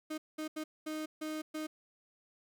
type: tone bursts at uneven times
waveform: 35% pulse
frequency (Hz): 310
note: D#4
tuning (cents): -6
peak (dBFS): -35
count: 6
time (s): 0.1-0.18 / 0.38-0.48 / 0.56-0.64 / 0.86-1.06 / 1.21-1.42 / 1.54-1.67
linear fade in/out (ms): 10
effects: none